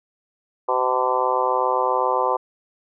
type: harmonic tone with a mistuned harmonic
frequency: 127.5 Hz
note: C3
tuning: 44 cents flat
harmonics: 3 / 4 / 5 / 6 / 7 / 8 / 9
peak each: -28 / -24 / -29 / -27 / -24 / -23 / -28 dBFS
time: 0.68-2.37 s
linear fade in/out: 10 ms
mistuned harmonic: 9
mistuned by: +26 cents
effects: none